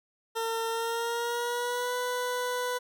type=tone with pitch glide; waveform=20% pulse; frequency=454.3 to 495.4 Hz; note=A#4 to B4; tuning=-45 to +5 cents; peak=-24 dBFS; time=0.35-2.79 s; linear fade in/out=20 ms; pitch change=+150 cents; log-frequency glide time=0.68-1.95 s; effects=none